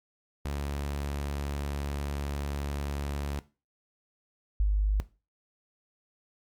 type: tone pair in turn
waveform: sawtooth / sine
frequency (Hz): 71.3 / 50.69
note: C#2 / G#1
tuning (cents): +49 / -41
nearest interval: tritone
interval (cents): 590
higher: first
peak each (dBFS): -27 / -21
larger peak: second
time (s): 0.45-3.39 / 4.6-5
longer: first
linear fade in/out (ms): 0
effects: noise-tail reverb RT60 0.3 s tail -17 dB re dry + MP3 96 kbps